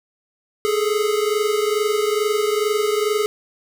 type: tone pair together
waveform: square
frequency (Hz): 415.3 / 437.6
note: G#4 / A4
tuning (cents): 0 / -9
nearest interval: minor second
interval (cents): 91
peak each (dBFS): -20 / -23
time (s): 0.65-3.26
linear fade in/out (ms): 0
effects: none